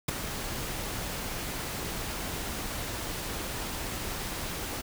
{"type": "noise with ADSR envelope", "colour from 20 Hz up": "pink", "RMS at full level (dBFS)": -26, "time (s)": [0.08, 4.82], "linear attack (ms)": 7, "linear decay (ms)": 14, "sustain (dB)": -9, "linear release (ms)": 17, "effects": []}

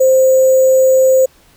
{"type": "tone with sample-and-hold", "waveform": "sine", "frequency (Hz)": 523.3, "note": "C5", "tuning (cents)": 0, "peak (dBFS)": -6, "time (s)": [0, 1.26], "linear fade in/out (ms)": 10, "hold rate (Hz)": 7350, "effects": ["pink hiss -49 dBFS RMS until 1.56 s"]}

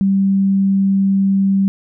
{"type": "tone", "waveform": "sine", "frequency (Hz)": 195, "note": "G3", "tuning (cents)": -9, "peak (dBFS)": -11, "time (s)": [0.01, 1.68], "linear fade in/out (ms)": 0, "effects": []}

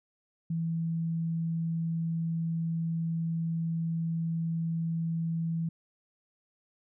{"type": "tone", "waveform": "sine", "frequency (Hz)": 164.81, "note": "E3", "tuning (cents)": 0, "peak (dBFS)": -28, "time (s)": [0.5, 5.69], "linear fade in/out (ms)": 5, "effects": []}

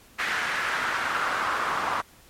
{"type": "noise with band-pass filter sweep", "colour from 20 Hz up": "pink", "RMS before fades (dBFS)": -27, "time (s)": [0.18, 2.02], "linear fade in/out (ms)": 20, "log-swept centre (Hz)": [1800, 1100], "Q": 2.5, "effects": ["pink hiss -54 dBFS RMS until 2.29 s", "MP3 64 kbps"]}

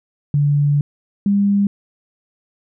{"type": "tone pair in turn", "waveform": "sine", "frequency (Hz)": [144.7, 201], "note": ["D3", "G3"], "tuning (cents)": [-25, 44], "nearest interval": "tritone", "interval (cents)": 569, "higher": "second", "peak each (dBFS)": -12, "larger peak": "neither", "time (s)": [[0.34, 0.81], [1.26, 1.67]], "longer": "first", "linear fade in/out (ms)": 2, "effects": []}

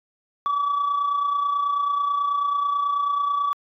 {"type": "tone with amplitude modulation", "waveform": "sine", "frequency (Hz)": 1146, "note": "D6", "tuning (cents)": -43, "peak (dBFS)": -16, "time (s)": [0.46, 3.53], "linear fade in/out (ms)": 0, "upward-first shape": "sine", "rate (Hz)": 29.2, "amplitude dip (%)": 55, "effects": ["tanh soft clip ceiling -17 dBFS"]}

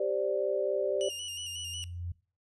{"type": "chord", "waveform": "sine", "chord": "G suspended fourth", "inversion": "none", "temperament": "equal", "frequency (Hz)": [392, 523.3, 587.3], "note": ["G4", "C5", "D5"], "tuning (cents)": [0, 0, 0], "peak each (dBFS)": [-32, -33, -30], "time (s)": [0, 1.09], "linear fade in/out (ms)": 5}
{"type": "tone with exponential growth", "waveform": "sine", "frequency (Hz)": 87.31, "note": "F2", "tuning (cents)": 0, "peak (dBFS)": -32, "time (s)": [0.74, 2.12], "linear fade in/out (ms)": 5, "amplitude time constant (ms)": 300}
{"type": "tone with vibrato", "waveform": "sawtooth", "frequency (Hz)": 2881, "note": "F#7", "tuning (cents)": -47, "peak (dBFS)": -33, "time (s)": [1.01, 1.84], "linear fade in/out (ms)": 0, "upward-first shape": "square", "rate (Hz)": 5.5, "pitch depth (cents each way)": 39}
{"effects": ["noise-tail reverb RT60 0.4 s tail -21 dB re dry", "resampled to 24000 Hz"]}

